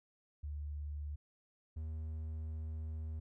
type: tone pair in turn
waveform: sine / triangle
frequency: 73.6 / 78.76 Hz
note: D2 / D#2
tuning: +4 / +22 cents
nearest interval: minor second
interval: 118 cents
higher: second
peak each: -39 / -37 dBFS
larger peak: second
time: 0.43-1.16 / 1.76-3.2 s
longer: second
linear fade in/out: 10 ms
effects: none